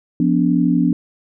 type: chord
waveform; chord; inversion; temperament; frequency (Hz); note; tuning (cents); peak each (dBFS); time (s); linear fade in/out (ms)
sine; B diminished; second; equal with one note detuned; 174.61 / 246.9 / 288; F3 / B3 / D4; 0 / 0 / -34; -17; 0.2-0.93; 2
effects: none